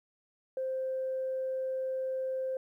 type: tone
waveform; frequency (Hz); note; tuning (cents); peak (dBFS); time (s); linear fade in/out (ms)
sine; 523; C5; -1; -30; 0.57-2.57; 2
effects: tanh soft clip ceiling -26 dBFS + 12-bit